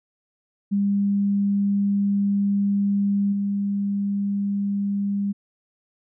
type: tone with level steps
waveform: sine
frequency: 200.6 Hz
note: G3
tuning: 40 cents sharp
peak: -18 / -21 dBFS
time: 0.71-5.33 s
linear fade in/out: 20 ms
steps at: 3.32 s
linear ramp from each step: 10 ms
effects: none